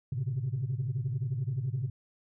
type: tone cluster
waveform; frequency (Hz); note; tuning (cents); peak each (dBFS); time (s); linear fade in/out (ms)
sine; 109.9 / 129 / 140.6; A2 / C3 / C#3; -2 / -24 / +25; -34 / -31 / -34; 0.12-1.9; 5
effects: tanh soft clip ceiling -24 dBFS